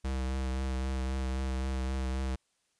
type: tone with vibrato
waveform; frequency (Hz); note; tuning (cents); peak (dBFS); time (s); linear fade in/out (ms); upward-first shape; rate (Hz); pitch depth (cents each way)
square; 65.41; C2; 0; -31; 0.04-2.36; 10; triangle; 3.8; 26
effects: white hiss -75 dBFS RMS until 2.79 s + resampled to 22050 Hz